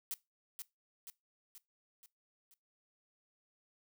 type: noise with echo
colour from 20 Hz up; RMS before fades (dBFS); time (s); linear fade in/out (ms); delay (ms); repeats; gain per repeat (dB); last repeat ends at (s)
blue; -39; 0.11-0.14; 0; 480; 5; -5; 2.54
effects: noise-tail reverb RT60 0.2 s tail -20 dB re dry